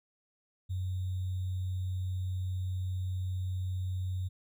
sine tone with sample-and-hold, 92.5 Hz, F#2, in tune, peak -31 dBFS, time 0.69-4.29 s, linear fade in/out 20 ms, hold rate 3675 Hz, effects none

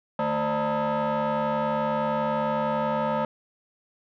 sine tone with frequency modulation, 151.1 Hz, D3, 50 cents sharp, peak -20 dBFS, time 0.19-3.25 s, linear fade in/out 2 ms, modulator 373 Hz, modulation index 2.8, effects tanh soft clip ceiling -22 dBFS

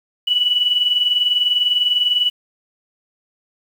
sine tone pair together, 2933 / 2953 Hz, F#7 / F#7, -16 / -4 cents, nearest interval unison, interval 12 cents, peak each -21 / -15 dBFS, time 0.27-2.3 s, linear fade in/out 10 ms, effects 7-bit

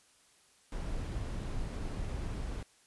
brown noise, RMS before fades -37 dBFS, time 0.72-2.63 s, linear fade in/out 2 ms, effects white hiss -65 dBFS RMS until 2.86 s + resampled to 24000 Hz

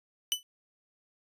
sawtooth tone with exponential decay, 2993 Hz, F#7, 19 cents sharp, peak -19 dBFS, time 0.32-0.43 s, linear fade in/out 0 ms, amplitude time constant 23 ms, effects resampled to 32000 Hz

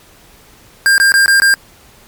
square tone bursts, 1600 Hz, G6, 35 cents sharp, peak -7 dBFS, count 5, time 0.86-1.54 s, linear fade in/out 0 ms, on 120 ms, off 20 ms, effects pink hiss -44 dBFS RMS until 2.07 s + MP3 96 kbps

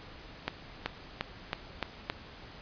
accelerating click train, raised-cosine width 0.3 ms, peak -14 dBFS, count 6, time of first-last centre 0.48-2.099 s, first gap 380 ms, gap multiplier 0.92, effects pink hiss -49 dBFS RMS until 2.61 s + resampled to 11025 Hz

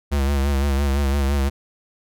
square tone with vibrato, 69.6 Hz, C#2, 8 cents sharp, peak -18 dBFS, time 0.11-1.5 s, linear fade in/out 20 ms, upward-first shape sine, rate 5.9 Hz, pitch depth 58 cents each way, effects none

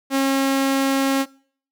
sawtooth tone, 271.1 Hz, C#4, 38 cents flat, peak -13 dBFS, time 0.1-1.26 s, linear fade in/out 50 ms, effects noise-tail reverb RT60 0.5 s tail -22 dB re dry

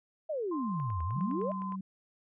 sine exponential two-way sweep, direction down then up, 659.3 to 77 to 659.3 Hz, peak -31 dBFS, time 0.29-1.52 s, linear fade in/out 10 ms, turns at 1.03 s
sine tone with pitch glide, 1046.5 to 1026.1 Hz, C6 to C6, 0 to -34 cents, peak -37 dBFS, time 0.51-1.76 s, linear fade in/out 10 ms, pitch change -34 cents, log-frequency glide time 1.45-1.61 s
click train, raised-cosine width 0.5 ms, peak -36 dBFS, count 10, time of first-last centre 0.8-1.722 s, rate 9.76 Hz
sine tone, 190.2 Hz, F#3, 48 cents sharp, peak -35 dBFS, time 1.16-1.81 s, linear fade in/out 5 ms
effects none

